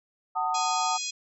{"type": "chord", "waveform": "sine", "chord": "D# diminished", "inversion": "first", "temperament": "just", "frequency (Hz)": [746.7, 896, 1244.5], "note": ["F#5", "A5", "D#6"], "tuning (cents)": [16, 31, 0], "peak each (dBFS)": -29, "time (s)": [0.35, 0.98], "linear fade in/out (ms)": 20}
{"type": "harmonic tone", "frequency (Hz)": 830.6, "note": "G#5", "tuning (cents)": 0, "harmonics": [3, 4, 5, 6, 7, 8, 9], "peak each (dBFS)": [-38, -38, -38, -38, -38, -38, -38], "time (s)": [0.54, 1.11], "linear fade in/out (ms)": 10}
{"effects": []}